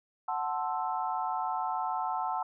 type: chord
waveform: sine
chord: F# half-diminished seventh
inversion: none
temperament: equal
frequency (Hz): 740 / 880 / 1046.5 / 1318.5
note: F#5 / A5 / C6 / E6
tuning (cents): 0 / 0 / 0 / 0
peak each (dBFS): -34 / -33 / -37 / -38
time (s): 0.28-2.43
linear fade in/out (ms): 5
effects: none